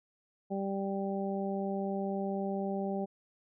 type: harmonic tone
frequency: 196 Hz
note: G3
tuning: in tune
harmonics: 1 / 2 / 3 / 4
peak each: -34 / -37 / -39 / -40 dBFS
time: 0.5-3.06 s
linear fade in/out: 20 ms
effects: none